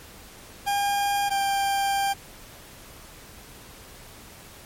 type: tone pair in turn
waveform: 40% pulse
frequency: 806 / 792.6 Hz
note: G5 / G5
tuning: +48 / +19 cents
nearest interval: unison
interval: 29 cents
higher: first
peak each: -21 dBFS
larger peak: neither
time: 0.66-1.3 / 1.3-2.14 s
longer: second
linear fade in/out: 20 ms
effects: pink hiss -46 dBFS RMS until 4.65 s + MP3 64 kbps